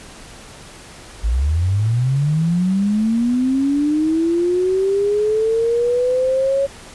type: linear sweep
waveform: sine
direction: up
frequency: 51.4 to 556 Hz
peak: -14 dBFS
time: 1.23-6.67 s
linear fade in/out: 20 ms
effects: pink hiss -39 dBFS RMS until 6.94 s + resampled to 24000 Hz